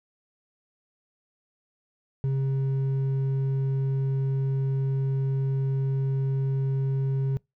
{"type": "tone with hard clipping", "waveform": "sine", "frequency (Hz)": 134.9, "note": "C#3", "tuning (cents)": -47, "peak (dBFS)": -24, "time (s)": [2.24, 7.37], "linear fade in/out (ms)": 0, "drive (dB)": 4, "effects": ["noise-tail reverb RT60 0.2 s tail -25 dB re dry"]}